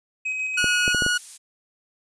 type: tone with tremolo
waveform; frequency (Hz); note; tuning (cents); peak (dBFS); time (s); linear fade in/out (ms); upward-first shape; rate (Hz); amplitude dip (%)
triangle; 2532; D#7; +30; -22; 0.25-0.93; 10; square; 6.9; 25
type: tone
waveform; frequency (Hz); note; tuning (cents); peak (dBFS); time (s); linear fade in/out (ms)
sawtooth; 1454; F#6; -31; -16; 0.57-1.18; 10
type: clicks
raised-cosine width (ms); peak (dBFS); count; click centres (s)
2; -14; 5; 0.643 / 0.879 / 0.947 / 1.022 / 1.064
type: noise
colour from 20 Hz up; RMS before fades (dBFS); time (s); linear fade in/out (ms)
violet; -34; 1.13-1.38; 20
effects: resampled to 22050 Hz